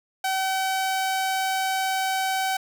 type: tone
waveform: sawtooth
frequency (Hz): 763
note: G5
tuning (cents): -47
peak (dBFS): -19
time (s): 0.24-2.57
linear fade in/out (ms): 5
effects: none